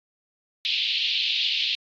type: band-pass noise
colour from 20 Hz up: pink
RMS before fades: -25 dBFS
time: 0.65-1.75 s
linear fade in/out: 0 ms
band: 2700 to 4200 Hz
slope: 48 dB/octave
effects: AAC 32 kbps